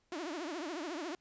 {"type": "tone with vibrato", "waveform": "sawtooth", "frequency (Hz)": 325.2, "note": "E4", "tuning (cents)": -23, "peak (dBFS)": -34, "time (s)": [0.12, 1.15], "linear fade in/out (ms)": 2, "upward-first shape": "triangle", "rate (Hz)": 14, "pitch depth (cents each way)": 260, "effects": ["pink hiss -75 dBFS RMS until 1.2 s", "resampled to 16000 Hz"]}